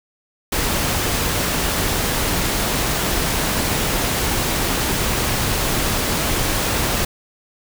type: noise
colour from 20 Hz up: pink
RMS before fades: -20 dBFS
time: 0.52-7.05 s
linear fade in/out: 5 ms
effects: none